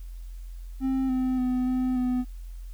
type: tone with pitch steps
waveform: triangle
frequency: 264.3 / 257 / 252.2 / 255 / 250.4 Hz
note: C4 / C4 / B3 / C4 / B3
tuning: +18 / -31 / +36 / -44 / +24 cents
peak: -21 dBFS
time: 0.8-2.25 s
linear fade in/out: 50 ms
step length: 290 ms
effects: added 43 Hz sine -36 dBFS peak until 2.73 s + white hiss -61 dBFS RMS until 2.73 s